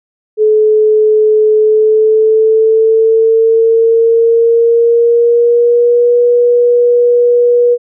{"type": "tone with pitch glide", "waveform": "sine", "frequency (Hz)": [430, 482.7], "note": ["A4", "B4"], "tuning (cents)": [-40, -40], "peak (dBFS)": -5, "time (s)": [0.37, 7.78], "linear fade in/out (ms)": 50, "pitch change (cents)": 200, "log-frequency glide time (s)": [1.57, 6.19], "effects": []}